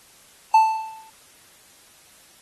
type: tone with exponential decay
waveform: triangle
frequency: 882 Hz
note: A5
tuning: 4 cents sharp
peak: -7 dBFS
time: 0.54-1.1 s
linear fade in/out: 5 ms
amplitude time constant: 120 ms
effects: white hiss -52 dBFS RMS until 2.41 s + AAC 32 kbps